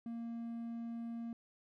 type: tone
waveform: triangle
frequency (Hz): 232.1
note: A#3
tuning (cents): -7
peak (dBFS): -38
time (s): 0.06-1.33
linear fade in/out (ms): 2
effects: none